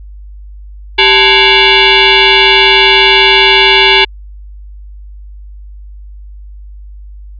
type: tone with frequency modulation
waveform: sine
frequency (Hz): 244.6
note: B3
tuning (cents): -16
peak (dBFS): -3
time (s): 0.98-4.05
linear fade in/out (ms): 10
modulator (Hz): 633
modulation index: 5.5
effects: added 50 Hz sine -27 dBFS peak until 7.39 s + resampled to 11025 Hz